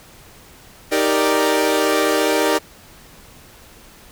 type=chord; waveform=sawtooth; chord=Eb major seventh; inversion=none; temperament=equal; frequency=311.1 / 392 / 466.2 / 587.3 Hz; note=Eb4 / G4 / Bb4 / D5; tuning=0 / 0 / 0 / 0 cents; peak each=-17 dBFS; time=0.91-2.59 s; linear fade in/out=20 ms; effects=pink hiss -45 dBFS RMS until 4.11 s